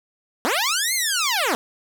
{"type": "linear two-way sweep", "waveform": "10% pulse", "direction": "up then down", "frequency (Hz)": [212, 2176, 212], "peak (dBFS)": -11, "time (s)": [0.45, 1.55], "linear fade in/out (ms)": 0, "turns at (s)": 0.94, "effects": []}